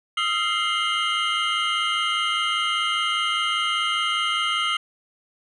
triangle tone cluster, 1254 / 1359 / 2098 / 2871 / 3135 Hz, D#6 / F6 / C7 / F7 / G7, +13 / -48 / +4 / +47 / -1 cents, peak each -26 dBFS, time 0.17-4.77 s, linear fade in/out 5 ms, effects resampled to 24000 Hz

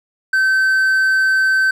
triangle tone, 1542 Hz, G6, 29 cents flat, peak -10 dBFS, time 0.33-1.71 s, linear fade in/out 5 ms, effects none

